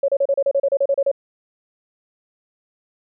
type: tone bursts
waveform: sine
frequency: 554.4 Hz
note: C#5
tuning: in tune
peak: -14 dBFS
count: 13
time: 0.03-1.115 s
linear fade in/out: 5 ms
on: 53 ms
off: 33 ms
effects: none